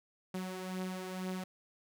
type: beating tone pair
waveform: sawtooth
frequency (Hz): 185 / 187.1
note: F#3 / F#3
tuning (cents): 0 / +20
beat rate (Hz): 2.1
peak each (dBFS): -35 / -40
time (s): 0.34-1.44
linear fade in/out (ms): 5
effects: none